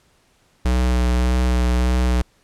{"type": "tone with vibrato", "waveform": "square", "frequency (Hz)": 61.74, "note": "B1", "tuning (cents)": 0, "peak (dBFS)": -16, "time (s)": [0.65, 2.22], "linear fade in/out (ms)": 5, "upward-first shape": "sine", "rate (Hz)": 1.7, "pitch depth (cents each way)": 18, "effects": ["pink hiss -59 dBFS RMS until 2.43 s", "low-pass 10000 Hz 12 dB/octave"]}